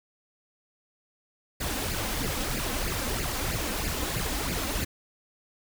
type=noise with flanger; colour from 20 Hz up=pink; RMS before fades=-30 dBFS; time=1.6-4.85 s; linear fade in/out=10 ms; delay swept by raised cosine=0.42 to 3.92 ms; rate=3.1 Hz; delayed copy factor=+0.7; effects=none